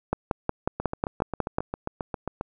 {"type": "two click trains", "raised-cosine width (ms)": 1, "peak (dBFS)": [-9, -15], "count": [9, 13], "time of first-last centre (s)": [[0.13, 1.585], [0.8, 2.411]], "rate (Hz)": [5.5, 7.45], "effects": []}